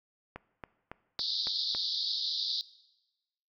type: click train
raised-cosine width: 0.5 ms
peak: -25 dBFS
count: 6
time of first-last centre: 0.36-1.749 s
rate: 3.6 Hz
type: band-pass noise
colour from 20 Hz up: pink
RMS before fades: -33 dBFS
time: 1.19-2.61 s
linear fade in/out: 0 ms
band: 3600 to 5000 Hz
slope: 96 dB/octave
effects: noise-tail reverb RT60 1.0 s tail -19 dB re dry